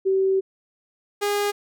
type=tone pair in turn; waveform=sine / sawtooth; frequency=383.8 / 409.4 Hz; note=G4 / G#4; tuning=-37 / -25 cents; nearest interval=minor second; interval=112 cents; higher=second; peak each=-17 dBFS; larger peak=neither; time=0.05-0.41 / 1.21-1.52 s; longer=first; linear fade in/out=20 ms; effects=none